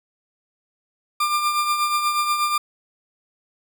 40% pulse tone with tremolo, 1195 Hz, D6, 30 cents sharp, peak -16 dBFS, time 1.2-2.58 s, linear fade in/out 5 ms, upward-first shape triangle, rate 8.3 Hz, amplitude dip 55%, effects none

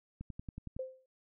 click train, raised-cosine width 5 ms, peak -30 dBFS, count 7, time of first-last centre 0.21-0.766 s, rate 10.8 Hz
sine tone with exponential decay, 520 Hz, C5, 11 cents flat, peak -33 dBFS, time 0.79-1.06 s, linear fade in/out 5 ms, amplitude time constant 58 ms
effects none

